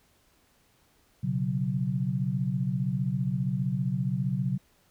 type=chord; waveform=sine; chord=B suspended second; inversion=none; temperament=equal; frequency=123.47 / 138.59 / 185 Hz; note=B2 / C#3 / F#3; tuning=0 / 0 / 0 cents; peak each=-31 / -29 / -30 dBFS; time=1.23-4.58 s; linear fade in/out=10 ms; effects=pink hiss -65 dBFS RMS until 4.9 s